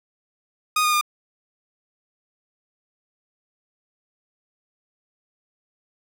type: tone with pitch steps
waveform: sawtooth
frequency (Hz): 1239 / 1224.1 / 1209.3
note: D#6 / D#6 / D#6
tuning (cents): -8 / -29 / -50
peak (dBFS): -14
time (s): 0.76-1.012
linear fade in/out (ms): 5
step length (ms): 84
effects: none